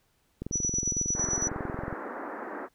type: click train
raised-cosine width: 3 ms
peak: -21 dBFS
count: 34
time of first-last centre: 0.42-1.927 s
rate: 21.9 Hz
type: tone with tremolo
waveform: sine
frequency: 5900 Hz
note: F#8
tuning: 6 cents flat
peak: -25 dBFS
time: 0.52-1.49 s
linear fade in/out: 20 ms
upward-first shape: square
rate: 8.9 Hz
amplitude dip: 50%
type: band-pass noise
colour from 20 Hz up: pink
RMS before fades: -38 dBFS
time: 1.14-2.69 s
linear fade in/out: 50 ms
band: 240 to 1800 Hz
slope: 48 dB/octave
effects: pink hiss -70 dBFS RMS until 2.74 s